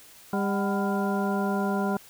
harmonic tone with a mistuned harmonic, 200 Hz, G3, 35 cents sharp, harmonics 1 / 2 / 3 / 4 / 5 / 7, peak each -26 / -31 / -35 / -32 / -35 / -36 dBFS, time 0.33-1.97 s, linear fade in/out 2 ms, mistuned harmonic 4, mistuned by -92 cents, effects white hiss -51 dBFS RMS until 2.09 s

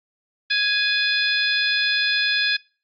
harmonic tone with a mistuned harmonic, 830.6 Hz, G#5, in tune, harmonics 2 / 3 / 4 / 5 / 6, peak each -22 / -24 / -25 / -26 / -27 dBFS, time 0.5-2.57 s, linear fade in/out 10 ms, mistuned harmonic 4, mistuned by +67 cents, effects noise-tail reverb RT60 0.4 s tail -25 dB re dry + Opus 24 kbps

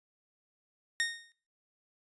sawtooth tone with exponential decay, 1851 Hz, A#6, 13 cents flat, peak -22 dBFS, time 1-1.32 s, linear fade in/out 0 ms, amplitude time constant 69 ms, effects noise-tail reverb RT60 0.4 s tail -17 dB re dry + resampled to 22050 Hz

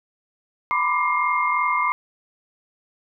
sine tone cluster, 966 / 1009 / 1178 / 2123 Hz, B5 / B5 / D6 / C7, -39 / +37 / +5 / +25 cents, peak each -28 / -24 / -22 / -24 dBFS, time 0.71-1.92 s, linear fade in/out 0 ms, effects none

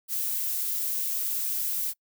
violet noise, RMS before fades -29 dBFS, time 0.08-1.94 s, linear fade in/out 50 ms, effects noise-tail reverb RT60 0.1 s tail -26 dB re dry

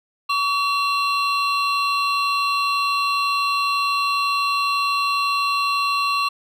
triangle tone cluster, 1133 / 2725 / 4109 Hz, C#6 / F7 / C8, +37 / -43 / -32 cents, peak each -18 / -23 / -26 dBFS, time 0.29-6.29 s, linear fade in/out 10 ms, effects none

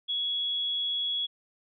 sine tone, 3354 Hz, G#7, 16 cents sharp, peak -27 dBFS, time 0.08-1.27 s, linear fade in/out 20 ms, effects none

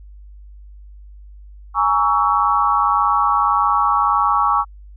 sine chord, A# half-diminished seventh, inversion third, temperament equal with one note detuned, 830.6 / 932.3 / 1126.2 / 1318.5 Hz, G#5 / A#5 / C#6 / E6, 0 / 0 / +27 / 0 cents, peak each -20 / -22 / -16 / -20 dBFS, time 1.74-4.65 s, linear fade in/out 50 ms, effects added 50 Hz sine -37 dBFS peak until 4.96 s

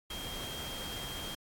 sine tone in noise, 3219 Hz, G7, 45 cents sharp, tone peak -42 dBFS, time 0.1-1.35 s, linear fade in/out 5 ms, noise pink, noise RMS -42 dBFS, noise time 0.1-1.35 s, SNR -3 dB, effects AAC 64 kbps

